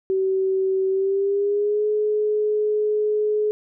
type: tone with pitch glide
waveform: sine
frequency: 381.6 to 423.4 Hz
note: G4 to G#4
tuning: -47 to +33 cents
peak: -18 dBFS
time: 0.1-3.51 s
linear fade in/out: 0 ms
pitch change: +180 cents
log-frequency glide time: 0.89-1.86 s
effects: none